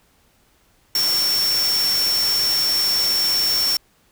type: tone in noise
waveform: sine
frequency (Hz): 5450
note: F8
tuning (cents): -43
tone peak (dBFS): -17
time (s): 0.95-3.77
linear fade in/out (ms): 2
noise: white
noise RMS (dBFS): -26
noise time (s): 0.95-3.77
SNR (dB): +6
effects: pink hiss -59 dBFS RMS until 4.11 s